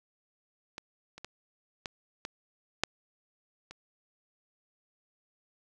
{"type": "clicks", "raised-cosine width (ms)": 0.2, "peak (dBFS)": [-22, -29, -23, -18, -19, -8, -28], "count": 7, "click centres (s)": [0.781, 1.18, 1.246, 1.858, 2.251, 2.836, 3.71], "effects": []}